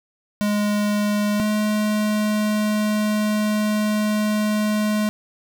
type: tone pair in turn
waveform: square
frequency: 207.7 / 211.9 Hz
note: G#3 / G#3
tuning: 0 / +35 cents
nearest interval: unison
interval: 35 cents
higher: second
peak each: -19 dBFS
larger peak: neither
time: 0.41-1.4 / 1.4-5.09 s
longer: second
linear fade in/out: 0 ms
effects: none